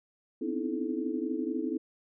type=tone cluster; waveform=sine; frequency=252.5 / 264.5 / 304.2 / 328.6 / 432.4 Hz; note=B3 / C4 / D#4 / E4 / A4; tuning=+39 / +19 / -39 / -5 / -30 cents; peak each=-36 / -37 / -36 / -34 / -38 dBFS; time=0.41-1.78 s; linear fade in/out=10 ms; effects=none